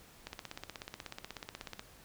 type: click train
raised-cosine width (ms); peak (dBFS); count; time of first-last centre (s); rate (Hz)
0.2; -24; 26; 0.27-1.794; 16.4
effects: pink hiss -58 dBFS RMS until 2.04 s